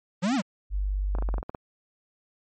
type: linear two-way sweep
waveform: square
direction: up then down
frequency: 164.81 to 286.1 to 167.5 Hz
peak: -23 dBFS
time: 0.22-0.42 s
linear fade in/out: 20 ms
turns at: 0.35 s
type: tone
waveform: sine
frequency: 49 Hz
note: G1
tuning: in tune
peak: -24 dBFS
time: 0.7-1.42 s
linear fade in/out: 50 ms
type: clicks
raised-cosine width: 1 ms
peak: -20 dBFS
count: 9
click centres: 1.151 / 1.186 / 1.224 / 1.289 / 1.341 / 1.382 / 1.429 / 1.495 / 1.548 s
effects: MP3 32 kbps